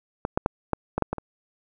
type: clicks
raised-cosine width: 1 ms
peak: -11 / -7 / -6 / -8 / -10 / -6 / -12 / -19 dBFS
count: 8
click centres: 0.251 / 0.375 / 0.461 / 0.733 / 0.98 / 1.023 / 1.13 / 1.183 s
effects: none